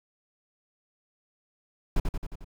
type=noise with echo; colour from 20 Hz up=brown; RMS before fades=-21 dBFS; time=1.96-2 s; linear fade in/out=5 ms; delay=89 ms; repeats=5; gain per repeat=-4 dB; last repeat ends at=2.445 s; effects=none